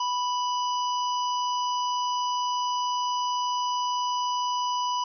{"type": "harmonic tone", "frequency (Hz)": 987.8, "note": "B5", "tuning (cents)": 0, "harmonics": [1, 3, 5, 6], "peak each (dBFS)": [-25, -35, -39, -41], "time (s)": [0, 5.04], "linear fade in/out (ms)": 5, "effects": []}